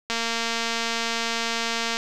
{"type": "click train", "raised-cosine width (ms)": 0.2, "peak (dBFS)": -9, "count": 431, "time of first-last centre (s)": [0.1, 1.97], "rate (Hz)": 230, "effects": []}